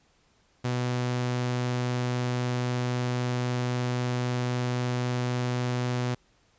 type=tone with vibrato; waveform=sawtooth; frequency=123.8 Hz; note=B2; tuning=5 cents sharp; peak=-22 dBFS; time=0.64-6.15 s; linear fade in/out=10 ms; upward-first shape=triangle; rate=20 Hz; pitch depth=18 cents each way; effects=pink hiss -65 dBFS RMS until 6.58 s + resampled to 16000 Hz

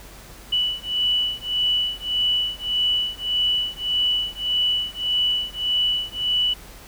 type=beating tone pair; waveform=sine; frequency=2960 / 2961.7 Hz; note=F#7 / F#7; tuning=0 / +1 cents; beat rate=1.7 Hz; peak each=-23 dBFS; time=0.52-6.54 s; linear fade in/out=10 ms; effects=added 47 Hz sine -44 dBFS peak until 6.87 s + pink hiss -44 dBFS RMS until 6.87 s

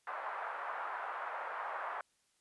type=band-pass noise; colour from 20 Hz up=white; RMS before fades=-41 dBFS; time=0.07-2.01 s; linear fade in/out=2 ms; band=660 to 1400 Hz; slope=24 dB/octave; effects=white hiss -75 dBFS RMS until 2.4 s + resampled to 24000 Hz

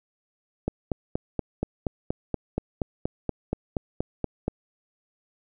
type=click train; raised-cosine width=2 ms; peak=-12 dBFS; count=17; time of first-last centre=0.68-4.48 s; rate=4.21 Hz; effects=none

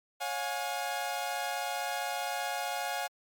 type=chord; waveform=sawtooth; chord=Db major; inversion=none; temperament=equal with one note detuned; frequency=554.4 / 715.2 / 830.6 Hz; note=Db5 / F5 / Ab5; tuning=0 / +41 / 0 cents; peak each=-37 / -31 / -32 dBFS; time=0.2-3.08 s; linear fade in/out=20 ms; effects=MP3 96 kbps

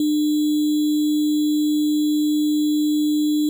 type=tone with sample-and-hold; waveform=sine; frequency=300.8 Hz; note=D4; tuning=42 cents sharp; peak=-16 dBFS; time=0-3.49 s; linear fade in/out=2 ms; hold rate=3675 Hz; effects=none

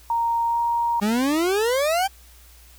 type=tone with pitch glide; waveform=sine; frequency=930 to 938.1 Hz; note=A#5 to A#5; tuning=-4 to +11 cents; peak=-19 dBFS; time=0.1-1 s; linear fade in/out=2 ms; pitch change=+15 cents; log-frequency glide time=0.46-0.6 s
type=exponential sweep; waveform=40% pulse; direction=up; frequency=198.4 to 800 Hz; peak=-18 dBFS; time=1.01-2.08 s; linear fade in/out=20 ms
effects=added 60 Hz sine -48 dBFS peak until 2.78 s + white hiss -52 dBFS RMS until 2.78 s

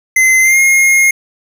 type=tone with pitch glide; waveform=square; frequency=2058 to 2142 Hz; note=C7 to C7; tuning=-29 to +40 cents; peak=-7 dBFS; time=0.16-1.11 s; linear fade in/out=5 ms; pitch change=+69 cents; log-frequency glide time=0.41-0.59 s; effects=none

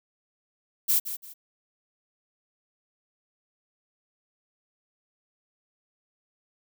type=noise with echo; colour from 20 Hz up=violet; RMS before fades=-22 dBFS; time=0.88-1 s; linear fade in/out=20 ms; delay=170 ms; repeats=2; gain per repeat=-11 dB; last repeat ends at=1.34 s; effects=none

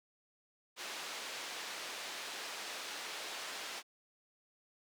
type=band-pass noise; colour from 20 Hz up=white; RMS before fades=-44 dBFS; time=0.76-3.83 s; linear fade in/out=50 ms; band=380 to 4600 Hz; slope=12 dB/octave; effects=none

